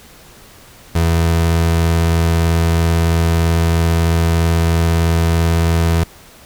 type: tone with vibrato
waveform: 30% pulse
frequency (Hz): 83.1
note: E2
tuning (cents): +15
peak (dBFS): -9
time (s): 0.95-6.04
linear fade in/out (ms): 5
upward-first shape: triangle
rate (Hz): 18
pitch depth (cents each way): 12
effects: pink hiss -42 dBFS RMS until 6.45 s